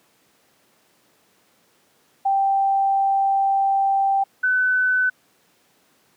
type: tone pair in turn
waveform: sine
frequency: 784 / 1506.7 Hz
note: G5 / F#6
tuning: 0 / +31 cents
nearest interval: major seventh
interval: 1131 cents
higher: second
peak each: -16 dBFS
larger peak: neither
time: 2.25-4.24 / 4.43-5.1 s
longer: first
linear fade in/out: 10 ms
effects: pink hiss -60 dBFS RMS until 6.16 s + high-pass 200 Hz 12 dB/octave